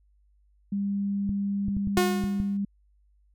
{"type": "tone", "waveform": "sine", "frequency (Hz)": 200, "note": "G3", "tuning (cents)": 35, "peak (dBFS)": -25, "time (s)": [0.72, 2.65], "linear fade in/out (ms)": 5}
{"type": "clicks", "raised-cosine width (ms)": 5, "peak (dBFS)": -19, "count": 7, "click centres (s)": [1.293, 1.684, 1.768, 1.873, 1.976, 2.239, 2.401]}
{"type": "tone with exponential decay", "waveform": "sawtooth", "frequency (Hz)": 360.9, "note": "F#4", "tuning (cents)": -43, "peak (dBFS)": -15, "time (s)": [1.97, 2.57], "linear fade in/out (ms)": 2, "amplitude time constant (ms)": 130}
{"effects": ["added 50 Hz sine -60 dBFS peak until 3.34 s"]}